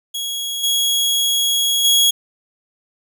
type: tone with level steps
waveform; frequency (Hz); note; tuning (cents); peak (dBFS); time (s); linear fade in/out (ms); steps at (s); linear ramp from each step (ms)
sawtooth; 3322; G#7; 0; -19 / -12 / -8; 0.14-2.11; 10; 0.63 / 1.84; 10
effects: none